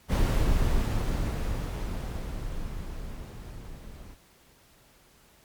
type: noise with level ramp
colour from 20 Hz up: brown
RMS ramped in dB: -21 to -44 dBFS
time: 0.08-4.17 s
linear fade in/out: 50 ms
effects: pink hiss -59 dBFS RMS until 5.44 s + MP3 96 kbps